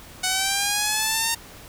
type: linear sweep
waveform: 5% pulse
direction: up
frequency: 740 to 922 Hz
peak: -9 dBFS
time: 0.23-1.35 s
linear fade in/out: 10 ms
effects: pink hiss -44 dBFS RMS until 1.68 s